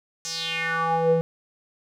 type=tone with band-pass filter sweep; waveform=square; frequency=164.81 Hz; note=E3; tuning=in tune; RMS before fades=-24 dBFS; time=0.25-1.21 s; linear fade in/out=0 ms; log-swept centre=6300 to 360 Hz; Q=4.2; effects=none